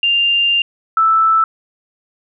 sine tone pair in turn, 2794 / 1318.6 Hz, F7 / E6, 0 / 0 cents, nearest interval octave + minor second, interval 1300 cents, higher first, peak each -11 / -9 dBFS, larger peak second, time 0.03-0.62 / 0.97-1.44 s, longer first, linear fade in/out 2 ms, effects none

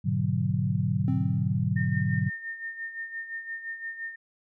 sine chord, G# half-diminished seventh, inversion none, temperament equal with one note detuned, 103.83 / 123.47 / 147.26 / 185 Hz, G#2 / B2 / D3 / F#3, 0 / 0 / +5 / 0 cents, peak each -29 dBFS, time 0.04-2.3 s, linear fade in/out 20 ms
triangle tone with exponential decay, 262 Hz, C4, 2 cents sharp, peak -24 dBFS, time 1.08-1.77 s, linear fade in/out 0 ms, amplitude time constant 150 ms
sine tone with tremolo, 1820 Hz, A#6, 42 cents flat, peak -31 dBFS, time 1.76-4.16 s, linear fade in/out 10 ms, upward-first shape sine, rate 5.8 Hz, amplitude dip 65%
effects none

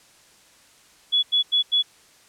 sine tone bursts, 3394 Hz, G#7, 37 cents sharp, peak -16 dBFS, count 4, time 1.12-1.827 s, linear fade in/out 20 ms, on 110 ms, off 89 ms, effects white hiss -54 dBFS RMS until 2.28 s + low-pass 9000 Hz 12 dB/octave

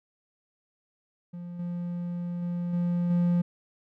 triangle tone with level steps, 174.61 Hz, F3, in tune, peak -34 / -28 / -26 / -22 / -19 dBFS, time 1.33-3.42 s, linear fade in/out 10 ms, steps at 1.59 / 2.42 / 2.73 / 3.1 s, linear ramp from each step 5 ms, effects none

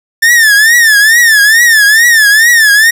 45% pulse tone with vibrato, 1777 Hz, A6, 17 cents sharp, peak -3 dBFS, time 0.22-2.91 s, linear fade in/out 10 ms, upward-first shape triangle, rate 2.3 Hz, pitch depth 160 cents each way, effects none

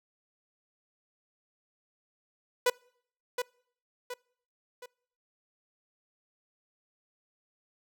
sawtooth tone with echo, 493.9 Hz, B4, in tune, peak -18 dBFS, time 2.66-2.7 s, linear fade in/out 5 ms, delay 720 ms, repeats 3, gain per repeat -7 dB, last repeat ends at 4.86 s, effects noise-tail reverb RT60 0.6 s tail -26 dB re dry

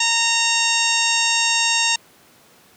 harmonic tone with a mistuned harmonic, 921 Hz, A#5, 21 cents flat, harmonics 1 / 2 / 3 / 4 / 5 / 6 / 7 / 8 / 9, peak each -25 / -26 / -21 / -23 / -29 / -24 / -26 / -26 / -33 dBFS, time 0-1.96 s, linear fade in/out 5 ms, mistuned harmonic 4, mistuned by +18 cents, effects pink hiss -51 dBFS RMS until 2.76 s + high-pass 150 Hz 12 dB/octave

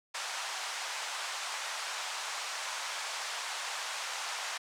pink band-pass noise, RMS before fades -38 dBFS, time 0.14-4.58 s, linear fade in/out 10 ms, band 770 to 8100 Hz, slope 24 dB/octave, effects none

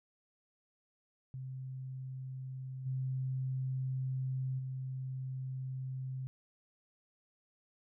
sine tone with level steps, 130.81 Hz, C3, in tune, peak -40 / -33 / -37 dBFS, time 1.34-6.27 s, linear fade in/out 0 ms, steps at 2.85 / 4.58 s, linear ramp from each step 20 ms, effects none

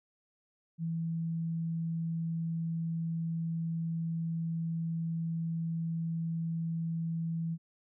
sine tone, 164.81 Hz, E3, in tune, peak -31 dBFS, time 0.78-7.58 s, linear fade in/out 50 ms, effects none

